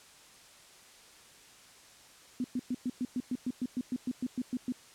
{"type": "tone bursts", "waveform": "sine", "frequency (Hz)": 249.8, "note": "B3", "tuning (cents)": 20, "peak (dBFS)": -29, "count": 16, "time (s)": [2.4, 4.722], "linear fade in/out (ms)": 2, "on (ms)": 42, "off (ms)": 110, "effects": ["white hiss -56 dBFS RMS until 4.94 s", "low-pass 9000 Hz 12 dB/octave"]}